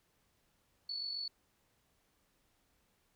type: tone with amplitude modulation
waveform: sine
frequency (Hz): 4435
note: C#8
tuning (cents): 0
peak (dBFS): -35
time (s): 0.89-1.28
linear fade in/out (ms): 5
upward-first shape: sine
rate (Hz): 47.4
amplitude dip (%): 50
effects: pink hiss -75 dBFS RMS until 3.15 s